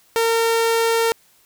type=tone; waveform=sawtooth; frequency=457.2 Hz; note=A#4; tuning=34 cents flat; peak=-12 dBFS; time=0.16-1.12 s; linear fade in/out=0 ms; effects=white hiss -56 dBFS RMS until 1.45 s